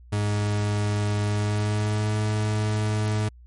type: tone with pitch glide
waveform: 40% pulse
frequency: 103.8 to 106.72 Hz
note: G#2 to G#2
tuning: 0 to +48 cents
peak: -21 dBFS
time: 0.12-3.29 s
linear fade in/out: 10 ms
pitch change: +48 cents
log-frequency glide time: 1.28-2.17 s
effects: added 60 Hz sine -45 dBFS peak until 3.46 s + MP3 48 kbps